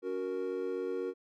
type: chord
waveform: triangle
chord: F# major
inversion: second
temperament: equal with one note detuned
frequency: 281.9 / 370 / 466.2 Hz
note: C#4 / F#4 / A#4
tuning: +29 / 0 / 0 cents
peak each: -40 / -34 / -34 dBFS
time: 0.02-1.14 s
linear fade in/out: 50 ms
effects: none